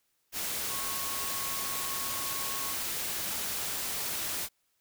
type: tone in noise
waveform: sine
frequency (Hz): 1097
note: C#6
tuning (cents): -18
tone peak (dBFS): -41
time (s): 0.67-2.76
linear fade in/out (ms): 50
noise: white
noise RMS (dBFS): -34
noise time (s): 0.32-4.49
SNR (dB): -10
effects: white hiss -75 dBFS RMS until 4.8 s